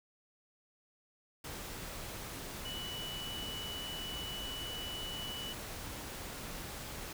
sine tone in noise, 2960 Hz, F#7, in tune, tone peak -41 dBFS, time 2.65-5.53 s, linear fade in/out 5 ms, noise pink, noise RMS -44 dBFS, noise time 1.44-7.13 s, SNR 0 dB, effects none

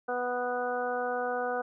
harmonic tone, 246.9 Hz, B3, in tune, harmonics 1 / 2 / 3 / 4 / 5 / 6, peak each -42 / -32 / -33 / -43 / -39 / -37 dBFS, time 0.08-1.62 s, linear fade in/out 10 ms, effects none

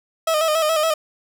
30% pulse tone with vibrato, 630 Hz, D#5, 21 cents sharp, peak -14 dBFS, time 0.27-0.94 s, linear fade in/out 5 ms, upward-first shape square, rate 7.1 Hz, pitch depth 52 cents each way, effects none

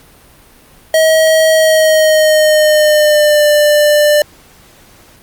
square tone with pitch glide, 637 to 594.3 Hz, D#5 to D5, +41 to +20 cents, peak -7 dBFS, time 0.94-4.22 s, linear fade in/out 2 ms, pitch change -121 cents, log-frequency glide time 1.52-3.46 s, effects pink hiss -43 dBFS RMS until 5.22 s + Opus 48 kbps

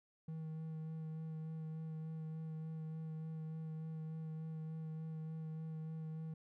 triangle tone with vibrato, 158.9 Hz, D#3, 37 cents sharp, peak -40 dBFS, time 0.28-6.34 s, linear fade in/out 5 ms, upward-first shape sine, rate 3.4 Hz, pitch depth 14 cents each way, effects none

